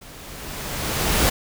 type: noise with level ramp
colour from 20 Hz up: pink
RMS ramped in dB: -43 to -17 dBFS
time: 0.01-1.3 s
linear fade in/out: 10 ms
effects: none